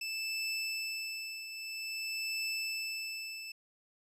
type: tone with tremolo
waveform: 25% pulse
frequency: 2637 Hz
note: E7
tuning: in tune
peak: -29 dBFS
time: 0.01-3.52 s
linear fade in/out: 5 ms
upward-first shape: triangle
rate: 0.51 Hz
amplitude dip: 65%
effects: resampled to 32000 Hz